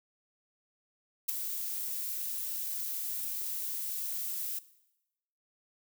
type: noise with ADSR envelope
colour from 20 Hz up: violet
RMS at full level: -26 dBFS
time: 1.28-4.59 s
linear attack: 15 ms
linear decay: 5 ms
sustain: -10 dB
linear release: 5 ms
effects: noise-tail reverb RT60 0.9 s tail -18 dB re dry

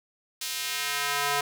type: tone with high-pass filter sweep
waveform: square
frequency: 143.2 Hz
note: D3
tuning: 43 cents flat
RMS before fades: -29 dBFS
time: 0.41-1.41 s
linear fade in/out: 5 ms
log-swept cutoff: 4000 to 780 Hz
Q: 0.86
effects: none

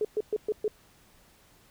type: tone bursts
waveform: sine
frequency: 425.7 Hz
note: G#4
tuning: 43 cents sharp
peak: -24 dBFS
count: 5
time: 0.01-0.68 s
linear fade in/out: 2 ms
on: 38 ms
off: 120 ms
effects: pink hiss -60 dBFS RMS until 1.7 s

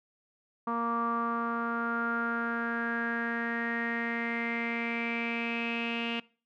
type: tone with low-pass filter sweep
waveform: sawtooth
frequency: 233.1 Hz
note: A#3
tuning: in tune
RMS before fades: -32 dBFS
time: 0.67-6.2 s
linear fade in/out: 5 ms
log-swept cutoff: 1100 to 2800 Hz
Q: 8.8
effects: noise-tail reverb RT60 0.4 s tail -23 dB re dry

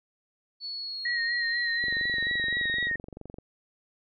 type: exponential sweep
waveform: sine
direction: down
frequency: 4435 to 3729 Hz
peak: -33 dBFS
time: 0.6-2.9 s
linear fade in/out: 50 ms
type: tone with vibrato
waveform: sine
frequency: 1886 Hz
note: A#6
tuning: 20 cents sharp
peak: -26 dBFS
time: 1.05-2.96 s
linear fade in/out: 5 ms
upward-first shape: sine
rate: 4.1 Hz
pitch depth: 36 cents each way
type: click train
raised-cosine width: 2 ms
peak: -28 dBFS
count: 37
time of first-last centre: 1.84-3.385 s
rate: 23.3 Hz
effects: none

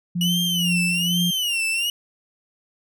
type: tone with tremolo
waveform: sine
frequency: 174.61 Hz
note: F3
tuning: in tune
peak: -19 dBFS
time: 0.15-1.31 s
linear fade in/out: 10 ms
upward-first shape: triangle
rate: 2.1 Hz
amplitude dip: 55%
type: tone with vibrato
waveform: 40% pulse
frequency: 2900 Hz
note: F#7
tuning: 35 cents flat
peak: -20 dBFS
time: 0.21-1.9 s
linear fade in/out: 2 ms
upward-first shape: sine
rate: 1.2 Hz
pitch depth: 160 cents each way
effects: none

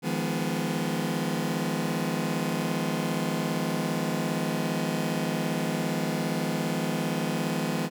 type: chord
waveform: sawtooth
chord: F half-diminished seventh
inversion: third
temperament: just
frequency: 157.15 / 174.61 / 209.5 / 251.4 Hz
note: Eb3 / F3 / Ab3 / Cb4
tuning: +18 / 0 / +15 / +31 cents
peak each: -28 dBFS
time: 0.02-7.9 s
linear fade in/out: 50 ms
effects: none

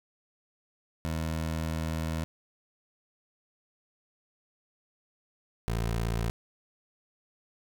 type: tone pair in turn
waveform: 20% pulse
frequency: 80.3 / 56.78 Hz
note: E2 / A#1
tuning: -45 / -45 cents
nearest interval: tritone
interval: 600 cents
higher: first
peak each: -25 / -23 dBFS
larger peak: second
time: 1.05-2.24 / 5.68-6.3 s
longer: first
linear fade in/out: 0 ms
effects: none

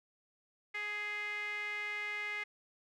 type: tone with band-pass filter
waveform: sawtooth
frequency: 416.8 Hz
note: G#4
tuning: 6 cents sharp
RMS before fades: -39 dBFS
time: 0.74-2.44 s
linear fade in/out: 10 ms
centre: 2100 Hz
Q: 6.4
effects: none

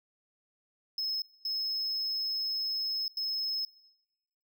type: tone bursts at uneven times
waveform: triangle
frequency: 5180 Hz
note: E8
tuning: 31 cents flat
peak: -29 dBFS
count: 3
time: 0.98-1.22 / 1.45-3.08 / 3.17-3.65 s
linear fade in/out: 2 ms
effects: noise-tail reverb RT60 1.0 s tail -22 dB re dry

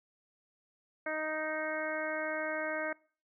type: harmonic tone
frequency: 311.1 Hz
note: D#4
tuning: in tune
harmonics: 1 / 2 / 3 / 4 / 5 / 6 / 7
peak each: -43 / -36 / -45 / -44 / -39 / -43 / -42 dBFS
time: 1.06-2.93 s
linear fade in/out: 5 ms
effects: noise-tail reverb RT60 0.4 s tail -23 dB re dry

